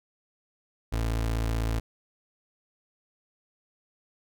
30% pulse tone, 55.9 Hz, A1, 28 cents sharp, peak -23 dBFS, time 0.92-1.8 s, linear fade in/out 10 ms, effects none

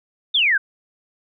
sine exponential sweep, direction down, 3703 to 1493 Hz, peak -14 dBFS, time 0.34-0.58 s, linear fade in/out 10 ms, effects none

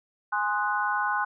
sine chord, Ab dominant seventh, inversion none, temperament equal, 830.6 / 1046.5 / 1244.5 / 1480 Hz, Ab5 / C6 / Eb6 / Gb6, 0 / 0 / 0 / 0 cents, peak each -29 / -29 / -34 / -28 dBFS, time 0.32-1.25 s, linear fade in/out 10 ms, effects none

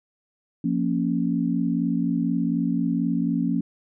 sine chord, Bb minor, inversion second, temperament equal, 174.61 / 233.1 / 277.2 Hz, F3 / Bb3 / Db4, 0 / 0 / 0 cents, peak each -25 dBFS, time 0.64-3.61 s, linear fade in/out 5 ms, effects none

